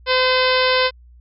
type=harmonic tone; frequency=512 Hz; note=C5; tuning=38 cents flat; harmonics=1 / 2 / 3 / 4 / 5 / 6 / 7 / 8 / 9 / 10; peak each=-18 / -21 / -23 / -24 / -25 / -26 / -26 / -27 / -28 / -28 dBFS; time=0.06-0.91 s; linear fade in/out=50 ms; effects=added 60 Hz sine -43 dBFS peak until 1.2 s